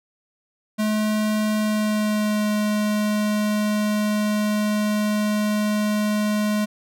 square tone with pitch glide, 213.9 to 210.5 Hz, A3 to G#3, -49 to +24 cents, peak -20 dBFS, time 0.78-6.66 s, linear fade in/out 20 ms, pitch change -27 cents, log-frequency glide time 1.58-2.5 s, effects none

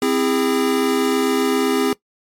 square chord, C augmented, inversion none, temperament equal with one note detuned, 261.6 / 329.6 / 407.2 Hz, C4 / E4 / G#4, 0 / 0 / -34 cents, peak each -20 / -24 / -20 dBFS, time 0.02-1.93 s, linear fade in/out 2 ms, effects noise-tail reverb RT60 0.1 s tail -20 dB re dry + MP3 64 kbps

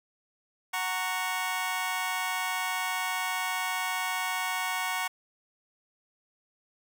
20% pulse chord, F# major, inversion none, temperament just, 740 / 925 / 1110 Hz, F#5 / A#5 / C#6, 0 / -14 / +2 cents, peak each -29 dBFS, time 0.73-5.08 s, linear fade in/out 10 ms, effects none

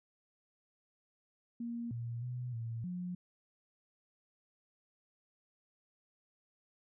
sine tone with pitch steps, 235.1 / 117.7 / 123.9 / 114.9 / 179.2 Hz, A#3 / A#2 / B2 / A#2 / F3, +15 / +17 / +6 / -25 / +45 cents, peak -37 dBFS, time 1.6-3.15 s, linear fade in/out 5 ms, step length 310 ms, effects none

